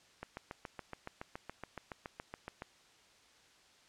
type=click train; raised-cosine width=0.5 ms; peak=-27 dBFS; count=18; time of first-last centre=0.23-2.621 s; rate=7.11 Hz; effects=white hiss -64 dBFS RMS until 3.88 s + low-pass 6000 Hz 12 dB/octave